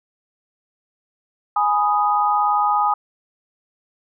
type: chord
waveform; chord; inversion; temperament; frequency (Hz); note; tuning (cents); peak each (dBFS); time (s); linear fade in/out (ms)
sine; G# minor; none; equal; 830.6 / 987.8 / 1244.5; G#5 / B5 / D#6; 0 / 0 / 0; -18 / -24 / -19; 1.56-2.94; 5
effects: none